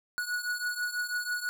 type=beating tone pair; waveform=square; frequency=1461 / 1467.1 Hz; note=F#6 / F#6; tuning=-22 / -15 cents; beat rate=6.1 Hz; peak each=-33 / -36 dBFS; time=0.18-1.49 s; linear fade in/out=0 ms; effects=none